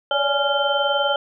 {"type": "tone cluster", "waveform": "sine", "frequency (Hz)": [562, 582, 836, 1391, 3104], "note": ["C#5", "D5", "G#5", "F6", "G7"], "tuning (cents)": [24, -16, 11, -7, -18], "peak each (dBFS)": -24, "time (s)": [0.11, 1.16], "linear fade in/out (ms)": 2, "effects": []}